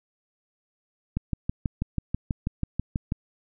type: click train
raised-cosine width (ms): 5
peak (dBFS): -13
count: 13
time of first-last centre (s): 1.17-3.121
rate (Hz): 6.15
effects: none